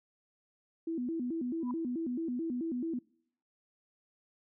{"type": "tone with vibrato", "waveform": "sine", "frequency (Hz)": 284.7, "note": "C#4", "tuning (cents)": 46, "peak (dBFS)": -32, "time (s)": [0.87, 2.99], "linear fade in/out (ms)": 5, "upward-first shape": "square", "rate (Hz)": 4.6, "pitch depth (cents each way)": 250}
{"type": "tone with exponential growth", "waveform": "sine", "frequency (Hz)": 990, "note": "B5", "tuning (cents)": 4, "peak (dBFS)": -36, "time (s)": [1.6, 1.71], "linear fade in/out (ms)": 2, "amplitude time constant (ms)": 23}
{"effects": ["noise-tail reverb RT60 0.7 s tail -26 dB re dry"]}